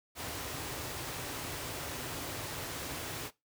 pink band-stop noise, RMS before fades -39 dBFS, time 0.15-3.31 s, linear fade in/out 50 ms, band 170 to 240 Hz, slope 96 dB/octave, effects noise-tail reverb RT60 0.2 s tail -19 dB re dry + high-pass 80 Hz 12 dB/octave

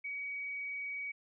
sine tone, 2262 Hz, C#7, 34 cents sharp, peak -37 dBFS, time 0.04-1.12 s, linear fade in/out 10 ms, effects none

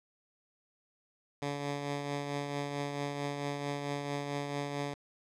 10% pulse tone with tremolo, 143.2 Hz, D3, 43 cents flat, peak -24 dBFS, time 1.42-4.94 s, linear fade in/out 2 ms, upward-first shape triangle, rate 4.5 Hz, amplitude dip 45%, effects low-pass 7000 Hz 12 dB/octave

